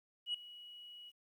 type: tone with ADSR envelope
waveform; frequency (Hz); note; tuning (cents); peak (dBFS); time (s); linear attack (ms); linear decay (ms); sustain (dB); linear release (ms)
sine; 2917; F#7; -25; -31; 0.26-1.12; 82; 4; -19; 38
effects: tanh soft clip ceiling -31 dBFS + 12-bit